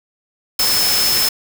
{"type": "tone in noise", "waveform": "sine", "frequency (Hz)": 5250, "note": "E8", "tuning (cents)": -8, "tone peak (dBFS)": -16, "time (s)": [0.59, 1.29], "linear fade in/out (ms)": 5, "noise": "white", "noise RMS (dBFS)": -18, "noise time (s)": [0.59, 1.29], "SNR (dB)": -1, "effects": []}